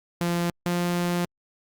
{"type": "tone pair in turn", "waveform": "sawtooth", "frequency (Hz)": [172.5, 175.11], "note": ["F3", "F3"], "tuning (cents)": [-21, 5], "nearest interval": "unison", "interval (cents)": 26, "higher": "second", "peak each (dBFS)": -19, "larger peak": "neither", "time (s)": [[0.21, 0.5], [0.66, 1.25]], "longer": "second", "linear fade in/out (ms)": 0, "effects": ["Opus 48 kbps"]}